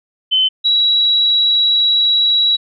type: tone pair in turn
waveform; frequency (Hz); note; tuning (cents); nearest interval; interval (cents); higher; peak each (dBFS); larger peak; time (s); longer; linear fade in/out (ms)
sine; 3055 / 3892; G7 / B7; -45 / -26; major third; 419; second; -10; neither; 0.31-0.49 / 0.64-2.57; second; 20
effects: none